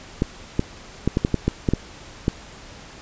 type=clicks; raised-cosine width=3 ms; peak=-5 dBFS; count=10; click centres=0.221 / 0.594 / 1.076 / 1.171 / 1.249 / 1.343 / 1.48 / 1.688 / 1.736 / 2.281 s; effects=pink hiss -42 dBFS RMS until 3.01 s + resampled to 16000 Hz